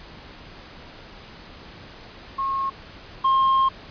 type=tone pair in turn; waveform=sine / triangle; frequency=1083 / 1066.2 Hz; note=C#6 / C6; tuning=-41 / +32 cents; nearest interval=unison; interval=27 cents; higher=first; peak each=-22 / -14 dBFS; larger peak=second; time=2.38-2.7 / 3.24-3.69 s; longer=second; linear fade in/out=10 ms; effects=pink hiss -43 dBFS RMS until 3.9 s + resampled to 11025 Hz